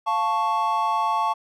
triangle chord, F augmented, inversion none, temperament equal, 698.5 / 880 / 1108.7 Hz, F5 / A5 / C#6, 0 / 0 / 0 cents, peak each -27 / -21 / -22 dBFS, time 0.06-1.34 s, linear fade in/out 20 ms, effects none

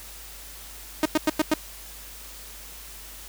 sawtooth tone bursts, 310 Hz, D#4, 6 cents flat, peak -14 dBFS, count 5, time 1.03-1.539 s, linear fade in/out 2 ms, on 25 ms, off 96 ms, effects added 50 Hz sine -46 dBFS peak until 3.28 s + white hiss -43 dBFS RMS until 3.28 s

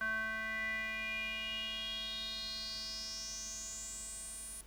square tone with band-pass filter sweep, 220 Hz, A3, in tune, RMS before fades -41 dBFS, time 0.01-4.61 s, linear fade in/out 0 ms, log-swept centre 1500 to 10000 Hz, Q 7, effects added 50 Hz sine -56 dBFS peak until 4.66 s + pink hiss -61 dBFS RMS until 4.66 s

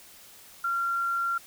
sine tone, 1377 Hz, F6, 25 cents flat, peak -25 dBFS, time 0.64-1.38 s, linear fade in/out 5 ms, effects white hiss -51 dBFS RMS until 1.46 s

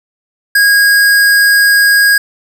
square tone, 1639 Hz, G#6, 23 cents flat, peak -6 dBFS, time 0.55-2.18 s, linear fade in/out 5 ms, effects none

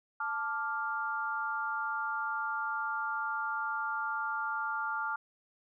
sine chord, D minor, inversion second, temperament equal, 880 / 1174.7 / 1396.9 Hz, A5 / D6 / F6, 0 / 0 / 0 cents, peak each -37 / -38 / -34 dBFS, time 0.2-5.16 s, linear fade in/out 5 ms, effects none

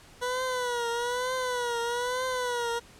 20% pulse tone with vibrato, 490.4 Hz, B4, 12 cents flat, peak -23 dBFS, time 0.21-2.8 s, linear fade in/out 20 ms, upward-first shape triangle, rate 1.1 Hz, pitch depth 93 cents each way, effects pink hiss -53 dBFS RMS until 2.99 s + low-pass 10000 Hz 12 dB/octave

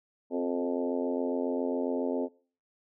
harmonic tone with a mistuned harmonic, 87.31 Hz, F2, in tune, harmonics 3 / 4 / 5 / 6 / 7 / 8 / 9 / 10, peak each -31 / -36 / -33 / -37 / -37 / -47 / -49 / -45 dBFS, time 0.3-2.29 s, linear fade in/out 50 ms, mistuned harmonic 4, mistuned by +22 cents, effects noise-tail reverb RT60 0.4 s tail -21 dB re dry

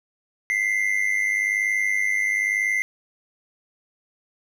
triangle tone pair together, 1997 / 2098 Hz, B6 / C7, +19 / +4 cents, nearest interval minor second, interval 85 cents, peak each -23 / -20 dBFS, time 0.5-2.82 s, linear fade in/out 0 ms, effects none

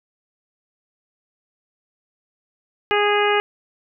harmonic tone, 412.9 Hz, G#4, 10 cents flat, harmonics 1 / 2 / 3 / 4 / 5 / 6 / 7, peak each -19 / -22 / -24 / -25 / -26 / -27 / -27 dBFS, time 2.91-3.4 s, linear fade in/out 0 ms, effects none

